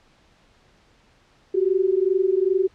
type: tone pair together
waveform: sine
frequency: 367.5 / 390 Hz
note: F#4 / G4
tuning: -12 / -9 cents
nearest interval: minor second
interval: 103 cents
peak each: -20 dBFS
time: 1.54-2.68 s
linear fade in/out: 10 ms
effects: pink hiss -58 dBFS RMS until 2.74 s + low-pass 5000 Hz 12 dB/octave